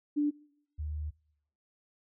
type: tone pair in turn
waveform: sine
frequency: 293.7 / 75.8 Hz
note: D4 / D#2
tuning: 0 / -45 cents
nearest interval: octave + major seventh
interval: 2345 cents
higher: first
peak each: -25 / -33 dBFS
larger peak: first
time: 0.16-0.31 / 0.78-1.11 s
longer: second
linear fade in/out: 20 ms
effects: noise-tail reverb RT60 0.8 s tail -25 dB re dry